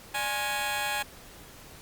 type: tone with amplitude modulation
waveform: 15% pulse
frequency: 830.6 Hz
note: G#5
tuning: in tune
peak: -18 dBFS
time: 0.14-1.03 s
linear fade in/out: 10 ms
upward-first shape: sine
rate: 240 Hz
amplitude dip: 85%
effects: pink hiss -49 dBFS RMS until 1.81 s + Opus 48 kbps